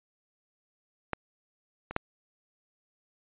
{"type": "clicks", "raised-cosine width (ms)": 0.5, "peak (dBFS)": [-14, -22, -11], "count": 3, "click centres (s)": [1.133, 1.91, 1.964], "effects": ["resampled to 8000 Hz"]}